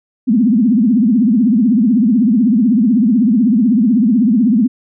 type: tone with vibrato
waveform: sine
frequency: 229.4 Hz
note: A#3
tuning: 28 cents flat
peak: -8 dBFS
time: 0.27-4.68 s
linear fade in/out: 20 ms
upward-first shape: triangle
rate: 16 Hz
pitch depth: 290 cents each way
effects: none